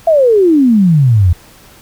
sine exponential sweep, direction down, 682 to 82.41 Hz, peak -5 dBFS, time 0.07-1.33 s, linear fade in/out 5 ms, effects pink hiss -41 dBFS RMS until 1.81 s

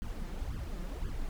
brown noise with flanger, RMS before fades -37 dBFS, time 0.02-1.29 s, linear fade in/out 0 ms, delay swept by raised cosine 0.62 to 5.82 ms, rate 1.9 Hz, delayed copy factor +0.95, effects none

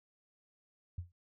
sine tone with exponential decay, 87.9 Hz, F2, 12 cents sharp, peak -34 dBFS, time 0.98-1.12 s, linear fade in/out 5 ms, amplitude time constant 30 ms, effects none

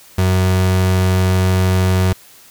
35% pulse tone, 92.9 Hz, F#2, 7 cents sharp, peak -10 dBFS, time 0.18-2.13 s, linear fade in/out 5 ms, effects white hiss -44 dBFS RMS until 2.5 s

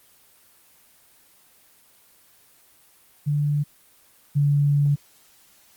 sine tone pair in turn, 146.5 / 143.82 Hz, D3 / D3, -4 / -36 cents, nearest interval unison, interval 32 cents, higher first, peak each -19 / -16 dBFS, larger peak second, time 3.26-3.64 / 4.35-4.96 s, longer second, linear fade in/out 20 ms, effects white hiss -56 dBFS RMS until 5.76 s + Opus 24 kbps

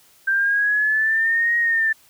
sine linear two-way sweep, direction up then down, 1568 to 1886 to 1765 Hz, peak -16 dBFS, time 0.27-1.93 s, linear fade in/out 10 ms, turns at 1.57 s, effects white hiss -54 dBFS RMS until 2.09 s

